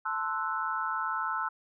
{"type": "chord", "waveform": "sine", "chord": "F# half-diminished seventh", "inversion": "first", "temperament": "equal", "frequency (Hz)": [880, 1046.5, 1318.5, 1480], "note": ["A5", "C6", "E6", "F#6"], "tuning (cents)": [0, 0, 0, 0], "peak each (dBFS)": [-36, -36, -32, -36], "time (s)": [0.05, 1.49], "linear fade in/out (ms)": 10, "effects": []}